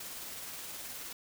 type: noise with tremolo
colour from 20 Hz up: white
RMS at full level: -42 dBFS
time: 0-1.13 s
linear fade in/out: 5 ms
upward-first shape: triangle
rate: 19 Hz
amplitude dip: 30%
effects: none